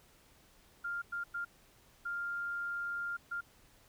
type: tone bursts at uneven times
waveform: sine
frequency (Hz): 1399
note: F6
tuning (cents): +3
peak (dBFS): -35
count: 5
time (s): 0.84-1.02 / 1.12-1.24 / 1.34-1.45 / 2.05-3.17 / 3.31-3.41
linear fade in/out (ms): 10
effects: pink hiss -64 dBFS RMS until 3.88 s